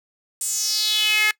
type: tone with high-pass filter sweep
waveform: sawtooth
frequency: 426.8 Hz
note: G#4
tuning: 47 cents sharp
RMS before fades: -21 dBFS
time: 0.41-1.31 s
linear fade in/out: 2 ms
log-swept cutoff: 8500 to 1900 Hz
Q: 4.5
effects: noise-tail reverb RT60 0.1 s tail -22 dB re dry